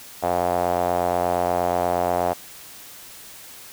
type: tone with band-pass filter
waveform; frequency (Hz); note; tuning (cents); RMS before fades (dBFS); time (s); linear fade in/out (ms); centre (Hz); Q
sawtooth; 88.4; F2; +22; -22; 0.22-2.34; 20; 700; 4
effects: white hiss -42 dBFS RMS until 3.72 s